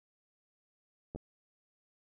clicks, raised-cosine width 2 ms, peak -28 / -29 dBFS, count 2, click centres 1.149 / 1.16 s, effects none

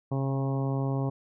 harmonic tone with a mistuned harmonic, 136 Hz, C#3, 33 cents flat, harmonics 1 / 2 / 3 / 4 / 5 / 6 / 7 / 8, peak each -27 / -33 / -37 / -39 / -41 / -43 / -44 / -45 dBFS, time 0.11-1.1 s, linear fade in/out 10 ms, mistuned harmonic 1, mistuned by -17 cents, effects none

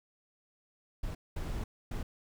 brown noise bursts at uneven times, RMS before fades -36 dBFS, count 3, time 1.03-1.15 / 1.36-1.64 / 1.91-2.03 s, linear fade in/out 5 ms, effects none

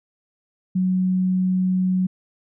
sine tone, 185 Hz, F#3, in tune, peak -17 dBFS, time 0.75-2.07 s, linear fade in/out 10 ms, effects none

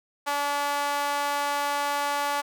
sawtooth tone with high-pass filter, 287.2 Hz, D4, 39 cents flat, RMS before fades -27 dBFS, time 0.26-2.42 s, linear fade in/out 20 ms, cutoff 870 Hz, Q 2.2, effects none

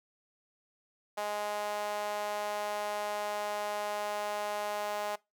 sawtooth tone with high-pass filter, 207.7 Hz, G#3, in tune, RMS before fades -35 dBFS, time 1.17-5.16 s, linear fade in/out 10 ms, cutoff 710 Hz, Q 3.8, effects noise-tail reverb RT60 0.2 s tail -21 dB re dry

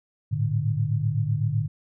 sine tone cluster, 106.1 / 114 / 148.4 Hz, G#2 / A#2 / D3, +38 / -38 / +18 cents, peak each -26 dBFS, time 0.31-1.68 s, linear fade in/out 20 ms, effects none

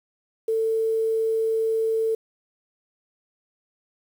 sine tone with quantisation, 446.3 Hz, A4, 25 cents sharp, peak -20 dBFS, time 0.48-2.15 s, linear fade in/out 5 ms, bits 8, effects none

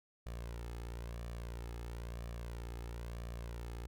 sawtooth tone with flanger, 58.3 Hz, A#1, 1 cent sharp, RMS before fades -44 dBFS, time 0.26-3.87 s, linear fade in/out 5 ms, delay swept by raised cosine 1.7 to 2.36 ms, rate 1 Hz, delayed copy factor +0.5, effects none

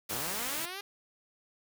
white noise, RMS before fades -36 dBFS, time 0.09-0.66 s, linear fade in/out 10 ms
5% pulse linear sweep, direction up, 93.6 to 410.8 Hz, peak -27 dBFS, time 0.1-0.81 s, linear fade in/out 5 ms
effects none

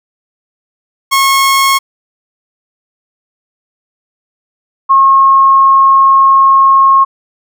sawtooth / sine tone pair in turn, 1089 / 1082.7 Hz, C#6 / C#6, -31 / -41 cents, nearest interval unison, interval 10 cents, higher first, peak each -3 dBFS, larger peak neither, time 1.11-1.79 / 4.89-7.05 s, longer second, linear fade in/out 20 ms, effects none

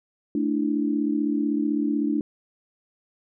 sine chord, A suspended fourth, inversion none, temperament equal, 220 / 293.7 / 329.6 Hz, A3 / D4 / E4, 0 / 0 / 0 cents, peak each -27 / -23 / -29 dBFS, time 0.35-2.21 s, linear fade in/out 2 ms, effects none

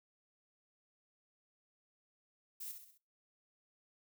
violet noise with echo, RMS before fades -45 dBFS, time 2.6-2.72 s, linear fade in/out 10 ms, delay 65 ms, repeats 4, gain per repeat -6 dB, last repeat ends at 2.98 s, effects noise-tail reverb RT60 0.3 s tail -21 dB re dry

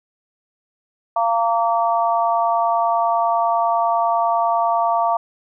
harmonic tone, 230 Hz, A#3, 23 cents flat, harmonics 3 / 4 / 5, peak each -18 / -20 / -22 dBFS, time 1.16-5.17 s, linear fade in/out 5 ms, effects none

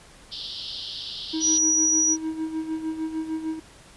pink band-pass noise, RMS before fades -35 dBFS, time 0.31-1.59 s, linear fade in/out 20 ms, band 3000 to 5200 Hz, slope 96 dB/octave
triangle tone with tremolo, 318.1 Hz, D#4, 38 cents sharp, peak -22 dBFS, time 1.33-3.6 s, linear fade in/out 10 ms, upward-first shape sine, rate 6.6 Hz, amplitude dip 65%
sine tone, 5820 Hz, F#8, 29 cents flat, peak -18 dBFS, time 1.4-2.17 s, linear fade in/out 50 ms
effects pink hiss -50 dBFS RMS until 3.96 s + resampled to 24000 Hz

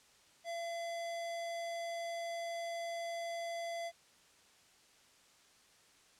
square tone, 678 Hz, E5, 49 cents sharp, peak -39 dBFS, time 0.44-3.92 s, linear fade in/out 50 ms, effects white hiss -65 dBFS RMS until 6.19 s + low-pass 8000 Hz 12 dB/octave

